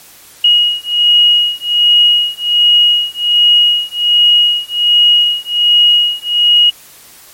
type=beating tone pair; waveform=sine; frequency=2889 / 2890.3 Hz; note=F#7 / F#7; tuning=-42 / -41 cents; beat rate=1.3 Hz; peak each=-10 dBFS; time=0.44-6.7 s; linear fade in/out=5 ms; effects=white hiss -39 dBFS RMS until 7.33 s + MP3 64 kbps